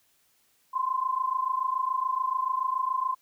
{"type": "tone pair together", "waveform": "sine", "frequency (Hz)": [1027, 1054], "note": ["C6", "C6"], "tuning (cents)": [-33, 12], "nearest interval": "unison", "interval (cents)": 45, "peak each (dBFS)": -28, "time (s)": [0.73, 3.15], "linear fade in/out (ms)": 20, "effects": ["white hiss -67 dBFS RMS until 3.21 s"]}